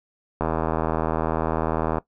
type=click train; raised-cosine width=1 ms; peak=-9 dBFS; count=127; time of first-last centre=0.41-1.983 s; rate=80.1 Hz; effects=noise-tail reverb RT60 0.1 s tail -18 dB re dry